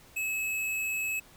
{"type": "tone", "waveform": "square", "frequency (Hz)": 2584, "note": "E7", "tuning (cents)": -35, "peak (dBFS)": -30, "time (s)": [0.16, 1.2], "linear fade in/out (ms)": 10, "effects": ["pink hiss -56 dBFS RMS until 1.36 s"]}